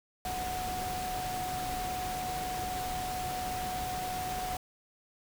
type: tone in noise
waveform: sine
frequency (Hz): 736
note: F#5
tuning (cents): -9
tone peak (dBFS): -34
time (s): 0.25-4.57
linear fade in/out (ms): 2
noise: pink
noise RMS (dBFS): -39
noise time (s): 0.25-4.57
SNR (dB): +2
effects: none